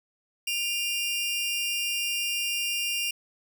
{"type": "tone pair together", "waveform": "sawtooth", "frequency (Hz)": [2420, 2794], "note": ["D#7", "F7"], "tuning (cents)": [-49, 0], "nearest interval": "major second", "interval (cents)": 249, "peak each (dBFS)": [-31, -24], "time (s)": [0.47, 3.11], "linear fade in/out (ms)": 5, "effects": []}